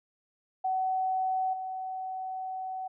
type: tone with level steps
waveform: sine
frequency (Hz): 753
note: F#5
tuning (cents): +30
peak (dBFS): -26 / -33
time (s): 0.64-2.88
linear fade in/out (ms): 10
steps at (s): 1.53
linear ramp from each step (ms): 5
effects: none